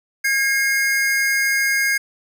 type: tone pair together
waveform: square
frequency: 1631.6 / 2143 Hz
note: G#6 / C7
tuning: -31 / +41 cents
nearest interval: perfect fourth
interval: 472 cents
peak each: -20 dBFS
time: 0.24-1.98 s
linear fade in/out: 10 ms
effects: none